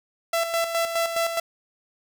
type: tone with tremolo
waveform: sawtooth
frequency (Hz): 669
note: E5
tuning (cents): +25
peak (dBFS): -17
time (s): 0.33-1.4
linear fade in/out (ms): 5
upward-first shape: square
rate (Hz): 4.8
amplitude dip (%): 55
effects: none